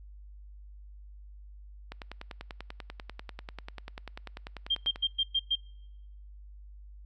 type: click train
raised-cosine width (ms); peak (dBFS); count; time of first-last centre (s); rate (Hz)
0.3; -24; 32; 1.92-4.959; 10.2
type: tone bursts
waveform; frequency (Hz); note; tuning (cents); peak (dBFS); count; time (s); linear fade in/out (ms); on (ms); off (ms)
sine; 3188; G7; +28; -24; 6; 4.7-5.556; 10; 51; 110
effects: noise-tail reverb RT60 0.9 s tail -25 dB re dry + added 50 Hz sine -46 dBFS peak until 7.05 s